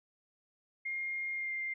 sine tone with pitch glide, 2127 to 2103 Hz, C7 to C7, +28 to +8 cents, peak -34 dBFS, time 0.85-1.74 s, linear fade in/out 10 ms, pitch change -20 cents, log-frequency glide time 1.34-1.54 s, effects none

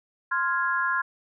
sine chord, F minor, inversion second, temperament equal, 1046.5 / 1396.9 / 1661.2 Hz, C6 / F6 / Ab6, 0 / 0 / 0 cents, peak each -27 dBFS, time 0.31-1.02 s, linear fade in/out 10 ms, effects none

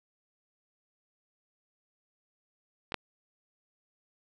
clicks, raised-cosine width 0.3 ms, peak -21 / -13 dBFS, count 2, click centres 2.921 / 2.943 s, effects none

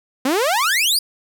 sawtooth exponential sweep, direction up, 246.9 to 5020 Hz, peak -12 dBFS, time 0.25-0.99 s, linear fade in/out 5 ms, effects none

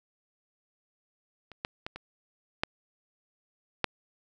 clicks, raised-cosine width 0.3 ms, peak -30 / -15 / -19 / -24 / -10 / -8 dBFS, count 6, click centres 1.517 / 1.649 / 1.865 / 1.96 / 2.635 / 3.843 s, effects none

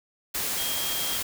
sine tone in noise, 3236 Hz, G#7, 46 cents flat, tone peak -33 dBFS, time 0.57-1.18 s, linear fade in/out 10 ms, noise white, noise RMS -29 dBFS, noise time 0.34-1.23 s, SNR -7 dB, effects none

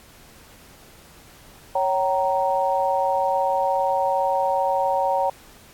sine chord, G diminished, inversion second, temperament equal with one note detuned, 554.4 / 765.6 / 932.3 Hz, Db5 / G5 / Bb5, 0 / -41 / 0 cents, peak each -23 dBFS, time 1.75-5.3 s, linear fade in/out 5 ms, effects pink hiss -49 dBFS RMS until 5.73 s + AAC 64 kbps

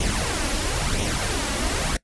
pink noise with flanger, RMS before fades -24 dBFS, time 0-1.97 s, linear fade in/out 5 ms, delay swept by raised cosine 0.32 to 3.62 ms, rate 0.98 Hz, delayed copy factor +0.55, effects noise-tail reverb RT60 0.1 s tail -22 dB re dry + resampled to 24000 Hz

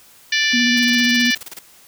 harmonic tone, 587.3 Hz, D5, in tune, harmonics 3 / 4 / 5 / 6 / 7 / 8 / 9 / 10, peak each -19 / -21 / -23 / -25 / -26 / -27 / -28 / -29 dBFS, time 0.32-1.35 s, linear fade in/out 5 ms
clicks, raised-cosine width 0.5 ms, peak -26 dBFS, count 9, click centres 0.441 / 0.523 / 0.6 / 0.671 / 0.765 / 0.827 / 0.914 / 1.009 / 1.068 s
sine tone with vibrato, 240.7 Hz, B3, 44 cents flat, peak -17 dBFS, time 0.53-1.31 s, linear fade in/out 10 ms, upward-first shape sine, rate 15 Hz, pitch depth 29 cents each way
white noise bursts, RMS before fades -33 dBFS, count 16, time 0.77-1.591 s, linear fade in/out 5 ms, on 26 ms, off 27 ms
effects white hiss -48 dBFS RMS until 1.87 s

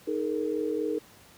sine chord, D# suspended fourth, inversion none, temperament equal with one note detuned, 311.1 / 422.1 / 466.2 Hz, D#4 / G#4 / A#4, 0 / +28 / 0 cents, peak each -31 dBFS, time 0.07-0.99 s, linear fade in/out 10 ms, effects pink hiss -54 dBFS RMS until 1.37 s + high-pass 80 Hz 12 dB/octave

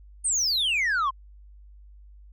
sine exponential sweep, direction down, 9060 to 1020 Hz, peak -19 dBFS, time 0.24-1.11 s, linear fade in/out 20 ms, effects tanh soft clip ceiling -21 dBFS + added 50 Hz sine -46 dBFS peak until 2.32 s

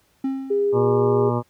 triangle tone with exponential decay, 267.9 Hz, C4, 41 cents sharp, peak -17 dBFS, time 0.24-1.03 s, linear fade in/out 5 ms, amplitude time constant 170 ms
sine tone, 406 Hz, G#4, 39 cents flat, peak -17 dBFS, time 0.5-1.3 s, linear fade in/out 10 ms
harmonic tone, 120 Hz, B2, 49 cents flat, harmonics 1 / 2 / 3 / 4 / 5 / 7 / 8 / 9 / 10, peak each -23 / -26 / -28 / -29 / -30 / -31 / -32 / -33 / -33 dBFS, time 0.72-1.43 s, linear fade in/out 50 ms
effects pink hiss -62 dBFS RMS until 1.49 s + high-pass 60 Hz 12 dB/octave

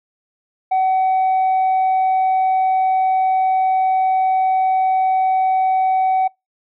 sine tone with tanh clipping, 755 Hz, F#5, 35 cents sharp, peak -14 dBFS, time 0.71-6.28 s, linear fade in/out 10 ms, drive 1 dB, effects noise-tail reverb RT60 0.2 s tail -26 dB re dry

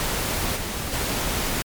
pink noise with level steps, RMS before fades -25 / -29 / -25 dBFS, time 0-1.62 s, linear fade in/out 0 ms, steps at 0.55 / 0.92 s, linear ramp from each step 20 ms, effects MP3 96 kbps

